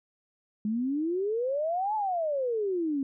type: exponential two-way sweep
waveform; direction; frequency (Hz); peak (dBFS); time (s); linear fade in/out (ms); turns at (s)
sine; up then down; 206.4 to 880 to 265.4; -26; 0.65-3.03; 2; 1.95
effects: none